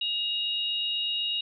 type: tone pair together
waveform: sine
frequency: 2847 / 3795 Hz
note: F7 / A#7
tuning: +33 / +30 cents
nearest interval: perfect fourth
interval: 497 cents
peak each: -28 / -31 dBFS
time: 0.01-1.41 s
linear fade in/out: 5 ms
effects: none